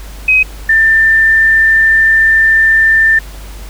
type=tone pair in turn; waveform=sine; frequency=2527 / 1786.9 Hz; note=D#7 / A6; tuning=+26 / +26 cents; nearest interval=tritone; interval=600 cents; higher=first; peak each=-5 dBFS; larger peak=neither; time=0.28-0.43 / 0.69-3.19 s; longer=second; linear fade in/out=5 ms; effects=added 50 Hz sine -26 dBFS peak until 3.69 s + pink hiss -35 dBFS RMS until 3.69 s